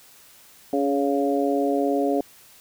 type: harmonic tone with a mistuned harmonic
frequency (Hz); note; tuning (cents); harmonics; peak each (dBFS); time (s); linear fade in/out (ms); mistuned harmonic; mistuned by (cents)
139.8; C#3; +15; 2 / 3 / 4 / 5; -23 / -25 / -26 / -27; 0.73-2.21; 2; 2; +17
effects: white hiss -51 dBFS RMS until 2.6 s